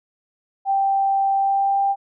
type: tone with pitch glide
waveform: sine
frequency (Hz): 784 to 791.7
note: G5 to G5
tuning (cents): 0 to +17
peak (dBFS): -16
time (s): 0.65-1.96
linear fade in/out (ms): 50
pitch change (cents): +17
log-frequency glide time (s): 1.36-1.81
effects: none